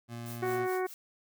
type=tone; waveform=25% pulse; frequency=117.9 Hz; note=A#2; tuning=20 cents sharp; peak=-35 dBFS; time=0.08-0.68 s; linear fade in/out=50 ms
type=noise with tremolo; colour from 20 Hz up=blue; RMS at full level=-46 dBFS; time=0.26-0.94 s; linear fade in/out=0 ms; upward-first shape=sine; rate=4.8 Hz; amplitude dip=90%
type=harmonic tone; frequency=370.6 Hz; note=F#4; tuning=3 cents sharp; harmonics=1 / 2 / 3 / 4 / 5 / 6; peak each=-30 / -36 / -40 / -42 / -44 / -46 dBFS; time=0.42-0.87 s; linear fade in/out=10 ms
effects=none